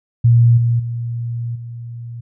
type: tone with level steps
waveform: sine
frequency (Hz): 118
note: A#2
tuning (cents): +22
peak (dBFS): -7 / -12 / -20 / -27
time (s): 0.24-2.21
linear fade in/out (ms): 10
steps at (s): 0.57 / 0.79 / 1.55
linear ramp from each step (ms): 10
effects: none